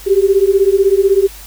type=beating tone pair; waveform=sine; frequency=383.7 / 399.7 Hz; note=G4 / G4; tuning=-37 / +34 cents; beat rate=16 Hz; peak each=-11 dBFS; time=0.06-1.28 s; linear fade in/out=20 ms; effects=added 50 Hz sine -35 dBFS peak until 1.46 s + white hiss -36 dBFS RMS until 1.46 s